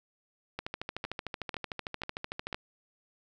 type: two click trains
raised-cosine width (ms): 0.3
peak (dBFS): -19 / -20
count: 27 / 4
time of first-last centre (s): 0.59-2.545 / 1.05-2.528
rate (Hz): 13.3 / 2.03
effects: none